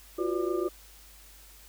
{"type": "tone cluster", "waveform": "sine", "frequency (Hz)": [344.8, 371.8, 502, 588, 1199], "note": ["F4", "F#4", "B4", "D5", "D6"], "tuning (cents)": [-22, 8, 28, 2, 36], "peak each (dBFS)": [-30, -30, -38, -38, -39], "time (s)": [0.18, 0.69], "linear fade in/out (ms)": 10, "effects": ["added 50 Hz sine -54 dBFS peak until 1.68 s", "white hiss -54 dBFS RMS until 1.68 s"]}